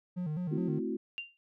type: tone with vibrato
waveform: triangle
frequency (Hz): 165.6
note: E3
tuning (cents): +8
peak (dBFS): -30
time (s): 0.16-0.8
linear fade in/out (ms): 20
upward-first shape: square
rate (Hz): 4.8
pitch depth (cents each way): 140
type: chord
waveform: sine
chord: F# half-diminished seventh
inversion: first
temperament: equal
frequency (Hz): 220 / 261.6 / 329.6 / 370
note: A3 / C4 / E4 / F#4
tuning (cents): 0 / 0 / 0 / 0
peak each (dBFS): -37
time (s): 0.51-0.97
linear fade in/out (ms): 10
type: tone with exponential decay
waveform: sine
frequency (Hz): 2781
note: F7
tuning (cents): -8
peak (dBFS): -32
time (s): 1.18-1.37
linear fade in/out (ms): 0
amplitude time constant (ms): 40
effects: none